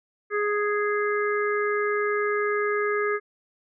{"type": "harmonic tone", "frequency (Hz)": 415.3, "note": "G#4", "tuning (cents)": 0, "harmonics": [1, 3, 4, 5], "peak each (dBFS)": [-24, -29, -30, -33], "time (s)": [0.3, 3.2], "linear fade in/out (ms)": 50, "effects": []}